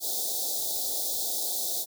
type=band-stop noise; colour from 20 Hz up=white; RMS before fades=-30 dBFS; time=0-1.86 s; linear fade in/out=50 ms; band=820 to 3500 Hz; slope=96 dB/octave; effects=high-pass 400 Hz 12 dB/octave